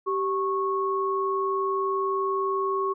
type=tone pair together; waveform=sine; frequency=388.4 / 1100 Hz; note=G4 / C#6; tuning=-16 / -14 cents; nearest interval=octave + tritone; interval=1802 cents; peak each=-26 dBFS; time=0.06-2.94 s; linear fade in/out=20 ms; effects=none